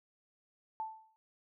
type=tone with exponential decay; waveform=sine; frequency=880 Hz; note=A5; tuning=in tune; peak=-33 dBFS; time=0.8-1.16 s; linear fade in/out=0 ms; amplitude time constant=77 ms; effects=none